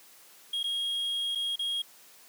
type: tone with dropouts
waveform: triangle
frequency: 3270 Hz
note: G#7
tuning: 28 cents flat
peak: -27 dBFS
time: 0.53-1.82 s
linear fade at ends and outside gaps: 5 ms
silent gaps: 0.631-0.64 / 1.351-1.355 / 1.558-1.592 s
effects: white hiss -55 dBFS RMS until 2.28 s + high-pass 200 Hz 12 dB/octave